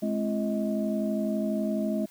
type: tone cluster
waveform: sine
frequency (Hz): 212.1 / 264.1 / 339 / 631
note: G#3 / C4 / E4 / D#5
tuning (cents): +37 / +16 / +49 / +24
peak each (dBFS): -27 / -33 / -34 / -32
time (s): 0.02-2.06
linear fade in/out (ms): 10
effects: tanh soft clip ceiling -15 dBFS + white hiss -56 dBFS RMS until 2.1 s